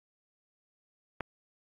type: click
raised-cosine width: 0.5 ms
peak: -18 dBFS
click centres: 1.207 s
effects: AAC 64 kbps